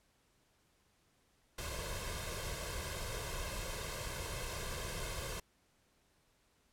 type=noise with comb filter; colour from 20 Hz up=pink; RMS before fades=-41 dBFS; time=1.58-5.4 s; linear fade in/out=5 ms; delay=1.9 ms; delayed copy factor=+0.7; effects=pink hiss -73 dBFS RMS until 6.72 s + low-pass 12000 Hz 12 dB/octave